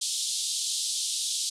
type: band-pass noise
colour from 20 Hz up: pink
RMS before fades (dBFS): -30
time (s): 0.01-1.5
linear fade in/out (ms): 10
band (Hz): 3400 to 10000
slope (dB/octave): 48
effects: none